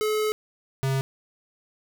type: tone pair in turn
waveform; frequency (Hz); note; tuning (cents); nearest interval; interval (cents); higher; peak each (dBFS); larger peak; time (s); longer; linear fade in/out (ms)
square; 428.8 / 134.4; A4 / C3; -45 / +47; octave + minor sixth; 2008; first; -23; neither; 0.01-0.32 / 0.83-1.01; first; 0
effects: none